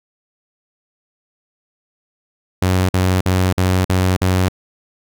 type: tone bursts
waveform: sawtooth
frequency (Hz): 92.5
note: F#2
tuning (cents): 0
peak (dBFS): -9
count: 6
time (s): 2.62-4.485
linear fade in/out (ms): 5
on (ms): 270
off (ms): 49
effects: none